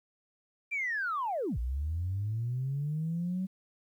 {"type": "linear two-way sweep", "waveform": "sine", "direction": "down then up", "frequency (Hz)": [2397, 56.4, 190.7], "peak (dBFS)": -29, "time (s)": [0.71, 3.47], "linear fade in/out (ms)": 20, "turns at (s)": 1.58, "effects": ["tanh soft clip ceiling -25 dBFS", "11-bit"]}